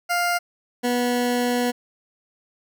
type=tone pair in turn; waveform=20% pulse; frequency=701 / 244.4 Hz; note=F5 / B3; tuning=+6 / -18 cents; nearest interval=octave + tritone; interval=1824 cents; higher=first; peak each=-15 dBFS; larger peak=neither; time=0.09-0.39 / 0.83-1.72 s; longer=second; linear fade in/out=20 ms; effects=none